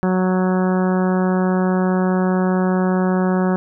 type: harmonic tone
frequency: 184.9 Hz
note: F#3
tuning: 1 cent flat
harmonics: 1 / 2 / 3 / 4 / 5 / 6 / 7 / 8 / 9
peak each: -16 / -22 / -26 / -28 / -30 / -32 / -33 / -34 / -35 dBFS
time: 0.03-3.56 s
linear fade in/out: 0 ms
effects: none